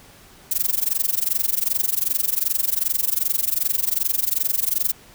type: noise with amplitude modulation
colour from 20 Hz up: violet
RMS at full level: -18 dBFS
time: 0.51-4.92 s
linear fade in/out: 5 ms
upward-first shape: sine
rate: 22.6 Hz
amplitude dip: 95%
effects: pink hiss -48 dBFS RMS until 5.14 s